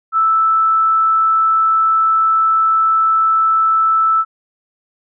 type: tone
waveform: sine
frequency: 1317 Hz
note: E6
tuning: 2 cents flat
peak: -10 dBFS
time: 0.12-4.25 s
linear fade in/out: 50 ms
effects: none